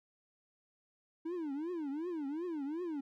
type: tone with vibrato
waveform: triangle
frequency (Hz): 313.7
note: D#4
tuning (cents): +14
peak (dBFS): -34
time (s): 1.25-3.01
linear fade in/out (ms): 10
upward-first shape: triangle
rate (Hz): 2.7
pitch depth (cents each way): 280
effects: none